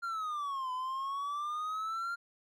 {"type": "exponential two-way sweep", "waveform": "triangle", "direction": "down then up", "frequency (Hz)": [1401, 1007, 1401], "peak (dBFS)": -32, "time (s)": [0.02, 2.16], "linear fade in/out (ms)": 20, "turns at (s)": 0.72, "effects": []}